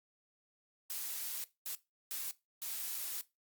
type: noise bursts at uneven times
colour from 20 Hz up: blue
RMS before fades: -40 dBFS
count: 4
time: 0.9-1.44 / 1.66-1.75 / 2.11-2.31 / 2.62-3.21 s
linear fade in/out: 0 ms
effects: noise-tail reverb RT60 0.2 s tail -17 dB re dry + Opus 48 kbps